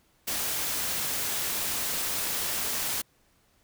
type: noise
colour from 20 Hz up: white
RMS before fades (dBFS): -30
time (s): 0.27-3.02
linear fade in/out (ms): 10
effects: pink hiss -66 dBFS RMS until 3.63 s